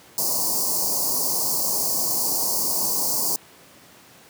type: band-stop noise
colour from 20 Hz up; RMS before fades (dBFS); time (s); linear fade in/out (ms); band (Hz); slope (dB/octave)
white; -23; 0.18-3.36; 0; 1100 to 4400; 96
effects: pink hiss -49 dBFS RMS until 4.29 s + high-pass 150 Hz 12 dB/octave